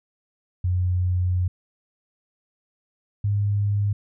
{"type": "tone pair in turn", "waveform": "sine", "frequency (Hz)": [90.4, 102.08], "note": ["F#2", "G#2"], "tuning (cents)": [-40, -29], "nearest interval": "major second", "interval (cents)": 211, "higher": "second", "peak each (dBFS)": -19, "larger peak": "neither", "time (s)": [[0.64, 1.48], [3.24, 3.93]], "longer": "first", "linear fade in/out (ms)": 5, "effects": []}